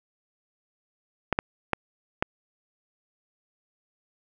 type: clicks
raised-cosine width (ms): 0.5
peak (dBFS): -7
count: 4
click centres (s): 1.327 / 1.389 / 1.733 / 2.225
effects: none